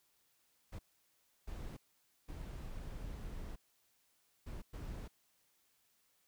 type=noise bursts at uneven times; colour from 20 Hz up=brown; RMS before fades=-45 dBFS; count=5; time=0.72-0.79 / 1.47-1.77 / 2.28-3.56 / 4.46-4.62 / 4.73-5.08 s; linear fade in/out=10 ms; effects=white hiss -75 dBFS RMS until 6.27 s